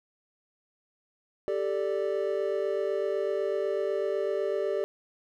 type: chord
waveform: triangle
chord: G suspended second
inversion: none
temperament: equal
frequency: 392 / 440 / 587.3 Hz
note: G4 / A4 / D5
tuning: 0 / 0 / 0 cents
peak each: -28 / -30 / -29 dBFS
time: 1.48-4.84 s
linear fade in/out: 0 ms
effects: none